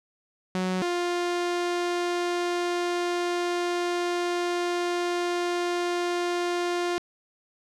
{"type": "tone pair in turn", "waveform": "sawtooth", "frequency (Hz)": [185, 350.9], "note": ["F#3", "F4"], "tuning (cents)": [0, 8], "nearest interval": "major seventh", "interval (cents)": 1108, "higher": "second", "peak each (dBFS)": -21, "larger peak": "neither", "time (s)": [[0.55, 0.82], [0.82, 6.98]], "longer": "second", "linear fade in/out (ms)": 0, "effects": ["low-pass 7000 Hz 12 dB/octave"]}